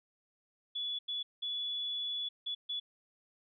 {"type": "tone bursts at uneven times", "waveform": "sine", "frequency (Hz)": 3422, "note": "A7", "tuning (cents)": -49, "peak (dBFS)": -34, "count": 5, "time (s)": [[0.75, 0.99], [1.08, 1.23], [1.42, 2.29], [2.46, 2.55], [2.69, 2.8]], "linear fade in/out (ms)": 10, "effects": []}